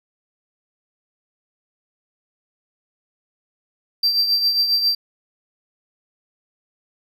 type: tone with tremolo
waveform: triangle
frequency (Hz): 4699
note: D8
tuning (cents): 0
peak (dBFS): -12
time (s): 4.03-4.95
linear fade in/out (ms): 5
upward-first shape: triangle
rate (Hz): 7.4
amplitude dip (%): 60
effects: none